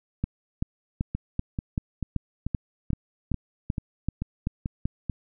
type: two click trains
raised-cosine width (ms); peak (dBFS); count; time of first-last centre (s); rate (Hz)
5; -16 / -13; 10 / 13; 1.15-5.097 / 0.24-4.855; 2.28 / 2.6
effects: none